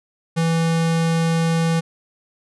square tone, 164.81 Hz, E3, in tune, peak -17 dBFS, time 0.36-1.81 s, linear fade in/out 20 ms, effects resampled to 24000 Hz

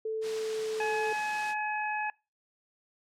sine tone with pitch glide, 440 to 437 Hz, A4 to A4, 0 to -12 cents, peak -30 dBFS, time 0.05-1.13 s, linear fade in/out 5 ms, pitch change -12 cents, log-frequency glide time 0.33-0.66 s
white high-pass noise, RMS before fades -40 dBFS, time 0.21-1.55 s, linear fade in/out 50 ms, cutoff 130 Hz, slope 48 dB/octave
harmonic tone, 848 Hz, G#5, 36 cents sharp, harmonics 1 / 2 / 3, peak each -32 / -35 / -37 dBFS, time 0.8-2.1 s, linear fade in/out 2 ms
effects noise-tail reverb RT60 0.3 s tail -26 dB re dry + low-pass 6000 Hz 12 dB/octave

